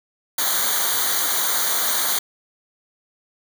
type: noise with comb filter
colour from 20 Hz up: white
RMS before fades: -21 dBFS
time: 0.38-2.19 s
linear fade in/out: 5 ms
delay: 0.38 ms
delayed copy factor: -0.95
effects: none